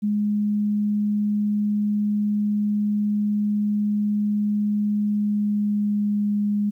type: tone with pitch glide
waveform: sine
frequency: 208.1 to 206.3 Hz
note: G#3 to G#3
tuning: +4 to -11 cents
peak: -19 dBFS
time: 0.02-6.71 s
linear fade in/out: 20 ms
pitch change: -15 cents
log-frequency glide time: 5.06-6.37 s
effects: 10-bit